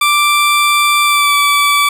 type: tone with pitch glide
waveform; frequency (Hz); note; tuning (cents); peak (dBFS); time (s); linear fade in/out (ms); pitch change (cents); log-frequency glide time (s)
20% pulse; 1174.7 to 1154.5; D6 to D6; 0 to -30; -4; 0.01-1.89; 5; -30; 1.04-1.35
effects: none